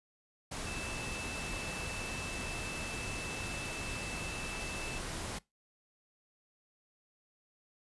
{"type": "tone in noise", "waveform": "sine", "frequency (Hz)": 2637, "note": "E7", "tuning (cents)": 0, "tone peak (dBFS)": -43, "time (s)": [0.66, 4.99], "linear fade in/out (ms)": 10, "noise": "pink", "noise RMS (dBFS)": -40, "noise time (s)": [0.51, 5.39], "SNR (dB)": -6, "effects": ["noise-tail reverb RT60 0.2 s tail -22 dB re dry", "resampled to 24000 Hz"]}